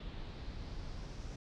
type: noise with low-pass filter sweep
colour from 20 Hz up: brown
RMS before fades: -44 dBFS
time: 0-1.36 s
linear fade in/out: 5 ms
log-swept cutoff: 3600 to 6000 Hz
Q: 2.8
effects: none